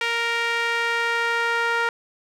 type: tone with band-pass filter sweep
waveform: sawtooth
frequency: 466.2 Hz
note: A#4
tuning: in tune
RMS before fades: -23 dBFS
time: 0.01-1.89 s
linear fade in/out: 2 ms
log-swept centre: 2300 to 1500 Hz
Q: 1.7
effects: none